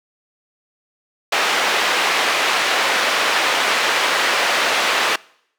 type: band-pass noise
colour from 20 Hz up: white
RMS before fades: -18 dBFS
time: 1.32-5.16 s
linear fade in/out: 5 ms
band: 470 to 2700 Hz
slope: 12 dB/octave
effects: noise-tail reverb RT60 0.7 s tail -24 dB re dry